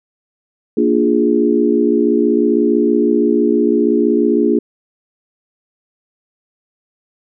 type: chord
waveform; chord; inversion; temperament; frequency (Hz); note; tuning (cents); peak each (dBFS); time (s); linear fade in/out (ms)
sine; Bb dominant seventh; none; equal; 233.1 / 293.7 / 349.2 / 415.3; Bb3 / D4 / F4 / Ab4; 0 / 0 / 0 / 0; -16; 0.77-4.59; 5
effects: none